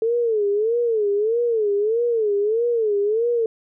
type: tone with vibrato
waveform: sine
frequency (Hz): 439.4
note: A4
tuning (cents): -2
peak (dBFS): -17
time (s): 0.02-3.46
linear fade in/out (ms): 2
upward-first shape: sine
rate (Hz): 1.6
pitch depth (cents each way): 150
effects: none